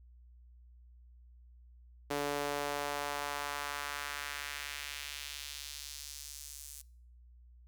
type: tone with high-pass filter sweep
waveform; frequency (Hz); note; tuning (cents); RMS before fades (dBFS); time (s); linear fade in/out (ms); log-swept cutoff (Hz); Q
sawtooth; 144.2; D3; -31; -40; 2.1-6.82; 10; 390 to 8200; 1.2
effects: noise-tail reverb RT60 0.6 s tail -23 dB re dry + added 60 Hz sine -55 dBFS peak until 7.67 s